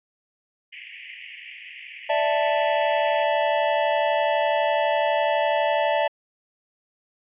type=band-pass noise; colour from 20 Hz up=pink; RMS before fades=-41 dBFS; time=0.72-3.24 s; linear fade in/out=10 ms; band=1900 to 3000 Hz; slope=96 dB/octave
type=chord; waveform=square; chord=D suspended second; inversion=none; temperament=equal; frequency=587.3 / 659.3 / 880 Hz; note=D5 / E5 / A5; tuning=0 / 0 / 0 cents; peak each=-24 / -25 / -25 dBFS; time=2.09-6.08 s; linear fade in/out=10 ms
effects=resampled to 8000 Hz